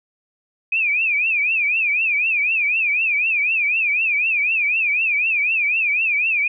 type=tone with vibrato; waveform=sine; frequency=2489 Hz; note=D#7; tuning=in tune; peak=-16 dBFS; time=0.72-6.48 s; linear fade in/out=5 ms; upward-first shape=triangle; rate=4 Hz; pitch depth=180 cents each way; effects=none